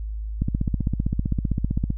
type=click train; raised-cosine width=5 ms; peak=-10 dBFS; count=24; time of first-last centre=0.42-1.904 s; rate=15.5 Hz; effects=added 53 Hz sine -27 dBFS peak until 1.97 s